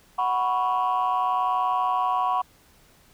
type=chord; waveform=sine; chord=F# suspended fourth; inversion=none; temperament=equal; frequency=740 / 987.8 / 1108.7 Hz; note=F#5 / B5 / C#6; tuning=0 / 0 / 0 cents; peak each=-24 dBFS; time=0.18-2.42 s; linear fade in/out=10 ms; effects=tanh soft clip ceiling -16 dBFS + pink hiss -57 dBFS RMS until 3.13 s